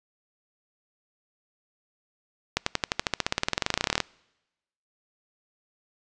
accelerating click train, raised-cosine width 0.2 ms, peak -5 dBFS, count 29, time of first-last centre 2.57-4.003 s, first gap 94 ms, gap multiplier 0.95, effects noise-tail reverb RT60 1.0 s tail -26 dB re dry + resampled to 22050 Hz

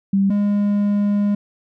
sine / triangle tone pair in turn, 196 / 204.4 Hz, G3 / G#3, 0 / -27 cents, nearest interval minor second, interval 73 cents, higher second, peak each -13 dBFS, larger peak neither, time 0.13-0.3 / 0.3-1.35 s, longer second, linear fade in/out 5 ms, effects none

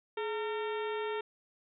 harmonic tone with a mistuned harmonic, 455.8 Hz, A#4, 39 cents flat, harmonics 1 / 2 / 3 / 4 / 5 / 6 / 7 / 8, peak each -34 / -40 / -44 / -46 / -48 / -50 / -51 / -52 dBFS, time 0.17-1.21 s, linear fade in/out 5 ms, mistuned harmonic 1, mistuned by -120 cents, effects none

